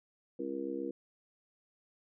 harmonic tone, 67.7 Hz, C#2, 40 cents flat, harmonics 3 / 4 / 5 / 6 / 7, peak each -47 / -40 / -39 / -49 / -40 dBFS, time 0.39-0.91 s, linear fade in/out 5 ms, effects none

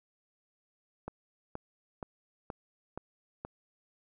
click train, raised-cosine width 1 ms, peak -24 dBFS, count 6, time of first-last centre 1.08-3.45 s, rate 2.11 Hz, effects none

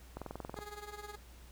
click train, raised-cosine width 1 ms, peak -27 dBFS, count 10, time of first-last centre 0.17-0.589 s, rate 21.5 Hz
15% pulse tone with tremolo, 415.3 Hz, G#4, in tune, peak -36 dBFS, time 0.56-1.16 s, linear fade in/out 10 ms, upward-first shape sine, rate 19 Hz, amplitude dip 75%
effects added 60 Hz sine -53 dBFS peak until 1.51 s + pink hiss -60 dBFS RMS until 1.51 s

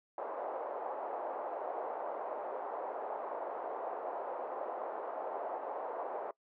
white band-pass noise, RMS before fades -40 dBFS, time 0.18-6.31 s, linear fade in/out 2 ms, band 470 to 840 Hz, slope 24 dB/octave, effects noise-tail reverb RT60 0.1 s tail -22 dB re dry

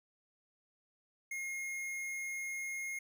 sine tone with hard clipping, 2146 Hz, C7, 43 cents sharp, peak -39 dBFS, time 1.31-2.99 s, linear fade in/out 5 ms, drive 15 dB, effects none

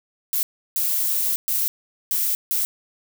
violet noise bursts at uneven times, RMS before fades -22 dBFS, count 5, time 0.33-0.43 / 0.76-1.36 / 1.48-1.68 / 2.11-2.35 / 2.51-2.65 s, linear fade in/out 0 ms, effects none

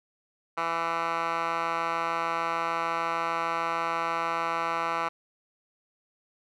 10% pulse tone with band-pass filter, 166.6 Hz, E3, 19 cents sharp, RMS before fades -29 dBFS, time 0.57-5.09 s, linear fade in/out 10 ms, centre 1400 Hz, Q 3.2, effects none

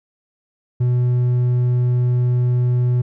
sine tone with hard clipping, 123.47 Hz, B2, in tune, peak -15 dBFS, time 0.8-3.02 s, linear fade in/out 10 ms, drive 3 dB, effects none

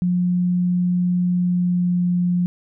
sine tone with pitch glide, 178.5 to 177.27 Hz, F3 to F3, +38 to +26 cents, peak -16 dBFS, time 0.02-2.46 s, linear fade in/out 0 ms, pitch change -12 cents, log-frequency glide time 1.32-2.07 s, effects none

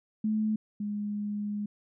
sine tone pair in turn, 215.8 / 207.1 Hz, A3 / G#3, -33 / -5 cents, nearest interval minor second, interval 72 cents, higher first, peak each -25 / -30 dBFS, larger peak first, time 0.24-0.56 / 0.8-1.66 s, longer second, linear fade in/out 5 ms, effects none

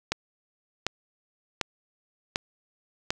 click train, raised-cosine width 0.2 ms, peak -8 dBFS, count 5, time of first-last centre 0.12-3.105 s, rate 1.34 Hz, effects none

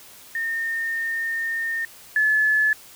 sine tone pair in turn, 1825 / 1722.6 Hz, A#6 / A6, -37 / -37 cents, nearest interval minor second, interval 100 cents, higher first, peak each -23 / -16 dBFS, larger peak second, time 0.35-1.85 / 2.16-2.73 s, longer first, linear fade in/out 2 ms, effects white hiss -46 dBFS RMS until 2.95 s

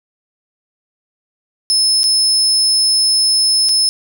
35% pulse tone with dropouts, 5220 Hz, E8, 18 cents flat, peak -8 dBFS, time 1.7-3.89 s, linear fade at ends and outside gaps 0 ms, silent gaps 2.033-2.04 / 3.688-3.692 s, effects none

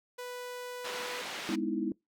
sawtooth tone, 493.9 Hz, B4, in tune, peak -35 dBFS, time 0.18-1.22 s, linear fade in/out 10 ms
white band-pass noise, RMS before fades -40 dBFS, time 0.84-1.56 s, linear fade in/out 10 ms, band 270 to 3500 Hz, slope 12 dB/octave
sine chord, E major seventh, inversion first, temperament just, 206 / 247.2 / 309 / 329.6 Hz, G#3 / B3 / D#4 / E4, -14 / +2 / -12 / 0 cents, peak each -36 / -36 / -35 / -34 dBFS, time 1.49-1.92 s, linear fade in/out 2 ms
effects noise-tail reverb RT60 0.2 s tail -25 dB re dry

